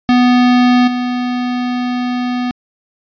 square tone with level steps, 247.3 Hz, B3, 3 cents sharp, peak -8 / -16 dBFS, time 0.09-2.51 s, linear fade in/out 0 ms, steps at 0.87 s, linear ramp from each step 10 ms, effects resampled to 11025 Hz

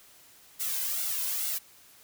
blue noise with flanger, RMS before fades -31 dBFS, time 0.59-1.59 s, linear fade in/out 20 ms, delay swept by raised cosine 1.4 to 1.99 ms, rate 2.3 Hz, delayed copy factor +0.6, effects white hiss -56 dBFS RMS until 2.03 s

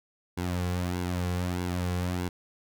sawtooth tone with flanger, 89.4 Hz, F2, 41 cents sharp, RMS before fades -30 dBFS, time 0.37-2.29 s, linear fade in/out 10 ms, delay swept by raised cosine 1.6 to 3.3 ms, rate 1.6 Hz, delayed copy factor -0.6, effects none

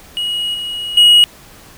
triangle tone with level steps, 2899 Hz, F#7, 36 cents flat, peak -15 / -19 / -3 dBFS, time 0.17-1.24 s, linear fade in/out 0 ms, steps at 0.54 / 0.97 s, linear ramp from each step 5 ms, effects pink hiss -41 dBFS RMS until 1.77 s

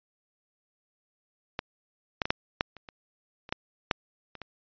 clicks, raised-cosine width 0.3 ms, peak -14 / -9 / -15 / -6 / -8 / -29 / -27 / -28 / -12 / -7 / -26 / -23 dBFS, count 12, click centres 1.591 / 2.218 / 2.255 / 2.305 / 2.609 / 2.767 / 2.888 / 3.491 / 3.525 / 3.912 / 4.353 / 4.417 s, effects resampled to 11025 Hz

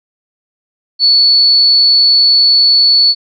sine tone, 4435 Hz, C#8, in tune, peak -5 dBFS, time 0.99-3.15 s, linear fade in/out 50 ms, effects none

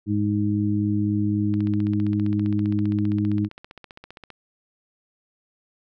harmonic tone, 103.83 Hz, G#2, in tune, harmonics 1 / 2 / 3, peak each -24 / -24 / -24 dBFS, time 0.06-3.49 s, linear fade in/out 50 ms
click train, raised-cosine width 0.3 ms, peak -25 dBFS, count 43, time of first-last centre 1.54-4.303 s, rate 15.2 Hz
effects none

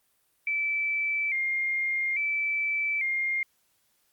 sine tone with vibrato, 2217 Hz, C#7, in tune, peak -25 dBFS, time 0.47-3.43 s, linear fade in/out 2 ms, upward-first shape square, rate 0.59 Hz, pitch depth 77 cents each way, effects white hiss -70 dBFS RMS until 4.12 s + Opus 32 kbps

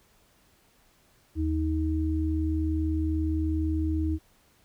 sine tone pair together, 78.8 / 315.2 Hz, D#2 / D#4, +23 / +23 cents, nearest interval 2 octaves, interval 2400 cents, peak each -26 / -28 dBFS, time 1.35-4.19 s, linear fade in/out 50 ms, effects pink hiss -63 dBFS RMS until 4.64 s

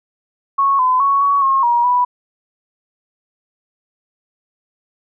sine tone with pitch steps, 1103 / 1016 / 1111 / 1123 / 1079 / 952 / 985 Hz, C#6 / B5 / C#6 / C#6 / C#6 / A#5 / B5, -9 / +49 / +4 / +22 / -47 / +36 / -5 cents, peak -11 dBFS, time 0.58-2.05 s, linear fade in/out 10 ms, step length 210 ms, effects none

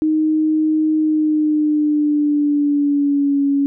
sine tone with pitch glide, 311.1 to 280.4 Hz, D#4 to C#4, 0 to +20 cents, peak -13 dBFS, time 0.02-3.66 s, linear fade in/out 0 ms, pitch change -180 cents, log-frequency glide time 0.97-3.44 s, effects none

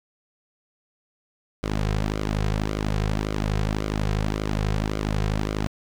sawtooth tone with flanger, 52.2 Hz, G#1, 10 cents sharp, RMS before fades -25 dBFS, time 1.63-5.67 s, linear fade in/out 0 ms, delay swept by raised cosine 1.1 to 3.5 ms, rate 1.8 Hz, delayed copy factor -0.7, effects low-pass 7000 Hz 12 dB/octave + 7-bit

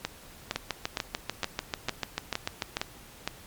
two click trains, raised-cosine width 0.2 ms, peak -11 / -11 dBFS, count 16 / 8, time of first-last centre 0.56-2.769 / 0.05-3.276 s, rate 6.79 / 2.17 Hz, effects pink hiss -50 dBFS RMS until 3.46 s + MP3 96 kbps

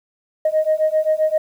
sine beating tone pair, 620 / 627.6 Hz, D#5 / D#5, -6 / +15 cents, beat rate 7.6 Hz, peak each -17 dBFS, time 0.45-1.38 s, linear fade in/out 5 ms, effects tanh soft clip ceiling -9 dBFS + 8-bit

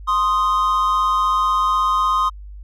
triangle tone pair together, 1047.3 / 1244.5 Hz, C6 / D#6, +1 / 0 cents, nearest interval minor third, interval 299 cents, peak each -16 dBFS, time 0.07-2.3 s, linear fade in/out 20 ms, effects added 50 Hz sine -33 dBFS peak until 2.63 s

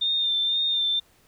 sine tone with vibrato, 3612 Hz, A7, 45 cents sharp, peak -21 dBFS, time 0.01-1 s, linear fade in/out 10 ms, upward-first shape sine, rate 2 Hz, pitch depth 30 cents each way, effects pink hiss -60 dBFS RMS until 1.27 s

